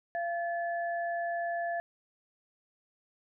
sine tone pair together, 686 / 1728.6 Hz, F5 / A6, -31 / -31 cents, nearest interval octave + major third, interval 1600 cents, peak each -31 / -38 dBFS, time 0.15-1.8 s, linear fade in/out 0 ms, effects none

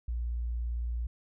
sine tone, 58.9 Hz, A#1, 19 cents sharp, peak -30 dBFS, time 0.08-1.07 s, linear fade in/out 5 ms, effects none

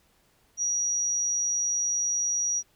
sine tone, 5770 Hz, F#8, 44 cents flat, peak -24 dBFS, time 0.57-2.63 s, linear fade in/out 50 ms, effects pink hiss -65 dBFS RMS until 2.75 s

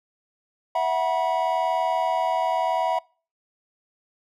triangle chord, E suspended second, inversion none, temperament equal with one note detuned, 659.3 / 740 / 968 Hz, E5 / F#5 / B5, 0 / 0 / -35 cents, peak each -23 dBFS, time 0.75-2.99 s, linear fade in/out 5 ms, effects noise-tail reverb RT60 0.4 s tail -26 dB re dry

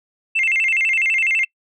sine tone with vibrato, 2372 Hz, D7, 17 cents sharp, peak -14 dBFS, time 0.35-1.45 s, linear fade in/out 10 ms, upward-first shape square, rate 12 Hz, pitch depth 200 cents each way, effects noise-tail reverb RT60 0.1 s tail -26 dB re dry + tanh soft clip ceiling -11 dBFS

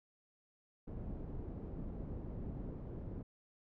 pink low-pass noise, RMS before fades -44 dBFS, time 0.87-3.23 s, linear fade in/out 10 ms, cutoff 360 Hz, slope 12 dB/octave, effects none

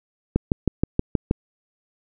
click train, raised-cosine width 3 ms, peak -5 dBFS, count 7, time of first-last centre 0.36-1.311 s, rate 6.31 Hz, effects none

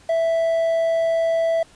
triangle tone with quantisation, 659.3 Hz, E5, in tune, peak -15 dBFS, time 0.09-1.63 s, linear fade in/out 5 ms, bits 7, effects pink hiss -51 dBFS RMS until 1.75 s + resampled to 22050 Hz

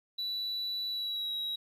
sine tone with pitch glide, 3951 to 3850 Hz, B7 to B7, 0 to -45 cents, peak -30 dBFS, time 0.18-1.56 s, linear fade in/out 10 ms, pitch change -45 cents, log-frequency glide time 0.89-1.34 s, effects tanh soft clip ceiling -31 dBFS + 11-bit

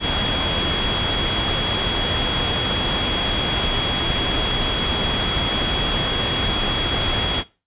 sine tone in noise, 3322 Hz, G#7, in tune, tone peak -22 dBFS, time 0-7.44 s, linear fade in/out 50 ms, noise pink, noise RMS -22 dBFS, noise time 0-7.44 s, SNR -3 dB, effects noise-tail reverb RT60 0.3 s tail -19 dB re dry + resampled to 8000 Hz

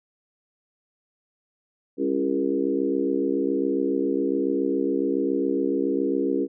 harmonic tone with a mistuned harmonic, 67.2 Hz, C2, 47 cents sharp, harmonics 3 / 4 / 5 / 6 / 7, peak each -34 / -25 / -27 / -27 / -29 dBFS, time 1.97-6.48 s, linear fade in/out 50 ms, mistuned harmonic 4, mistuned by +38 cents, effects none

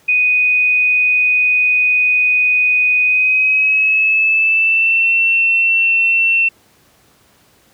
sine tone with pitch glide, 2489 to 2699 Hz, D#7 to E7, 0 to +40 cents, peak -10 dBFS, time 0.08-6.49 s, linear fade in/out 10 ms, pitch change +140 cents, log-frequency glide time 3.03-5.09 s, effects pink hiss -52 dBFS RMS until 7.73 s + high-pass 80 Hz 12 dB/octave

